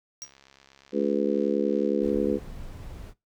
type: click train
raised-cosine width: 0.2 ms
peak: -35 dBFS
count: 129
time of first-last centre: 0.22-2.094 s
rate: 68.3 Hz
type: tone with exponential decay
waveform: square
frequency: 5700 Hz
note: F8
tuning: 34 cents sharp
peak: -32 dBFS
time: 0.22-0.32 s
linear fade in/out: 0 ms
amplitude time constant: 21 ms
type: harmonic tone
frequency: 71 Hz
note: C#2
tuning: 42 cents sharp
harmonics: 3 / 4 / 5 / 6 / 7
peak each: -28 / -28 / -28 / -28 / -28 dBFS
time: 0.92-2.4 s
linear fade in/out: 50 ms
type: noise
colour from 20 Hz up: brown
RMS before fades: -40 dBFS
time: 2-3.14 s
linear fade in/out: 50 ms
effects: noise-tail reverb RT60 0.2 s tail -19 dB re dry